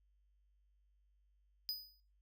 square tone with exponential decay, 4978 Hz, D#8, in tune, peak -35 dBFS, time 1.69-2 s, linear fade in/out 0 ms, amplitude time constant 66 ms, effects noise-tail reverb RT60 0.3 s tail -17 dB re dry + added 50 Hz sine -70 dBFS peak until 2.21 s

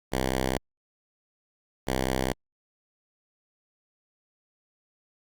5% pulse tone pair in turn, 65 / 65 Hz, C2 / C2, -11 / -11 cents, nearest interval unison, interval 0 cents, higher neither, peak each -14 dBFS, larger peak neither, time 0.12-0.58 / 1.87-2.33 s, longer neither, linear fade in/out 5 ms, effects Opus 48 kbps

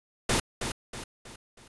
pink noise with echo, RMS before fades -25 dBFS, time 0.29-0.4 s, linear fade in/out 5 ms, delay 320 ms, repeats 4, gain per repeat -7 dB, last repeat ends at 1.68 s, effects resampled to 24000 Hz

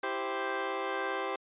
15% pulse chord, C major, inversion first, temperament equal, 329.6 / 392 / 523.3 Hz, E4 / G4 / C5, 0 / 0 / 0 cents, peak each -34 / -28 / -29 dBFS, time 0.03-1.36 s, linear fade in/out 5 ms, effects resampled to 8000 Hz

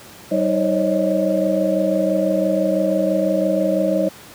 sine tone cluster, 191 / 313.7 / 539 / 565 / 628 Hz, G3 / D#4 / C#5 / C#5 / D#5, -45 / +14 / -49 / +33 / +16 cents, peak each -22 dBFS, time 0.31-4.09 s, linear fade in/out 10 ms, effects pink hiss -41 dBFS RMS until 4.34 s + high-pass 100 Hz 12 dB/octave

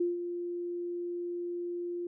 sine tone with ADSR envelope, 349.2 Hz, F4, in tune, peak -25 dBFS, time 0-2.07 s, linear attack 8 ms, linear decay 160 ms, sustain -8 dB, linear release 3 ms, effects none

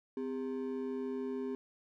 triangle ring-modulated tone, 329.9 Hz, E4, 1 cent sharp, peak -30 dBFS, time 0.17-1.55 s, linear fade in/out 0 ms, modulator 73.2 Hz, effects none

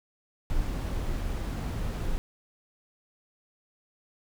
brown noise, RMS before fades -30 dBFS, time 0.5-2.18 s, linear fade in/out 0 ms, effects none

